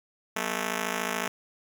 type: ring-modulated tone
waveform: 5% pulse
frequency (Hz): 218.5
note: A3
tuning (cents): -12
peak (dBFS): -14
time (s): 0.36-1.28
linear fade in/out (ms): 5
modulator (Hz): 27
effects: none